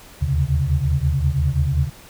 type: tone cluster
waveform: sine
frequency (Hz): 74.6 / 80.3 / 131.5 / 140.9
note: D2 / E2 / C3 / C#3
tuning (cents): +28 / -45 / +9 / +29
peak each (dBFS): -22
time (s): 0.21-1.9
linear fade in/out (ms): 20
effects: pink hiss -44 dBFS RMS until 2.09 s